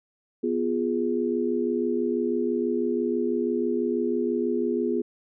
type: chord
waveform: sine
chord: F diminished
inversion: second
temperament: equal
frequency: 246.9 / 349.2 / 415.3 Hz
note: Cb4 / F4 / Ab4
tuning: 0 / 0 / 0 cents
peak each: -27 dBFS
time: 0.43-5.02 s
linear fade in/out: 10 ms
effects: none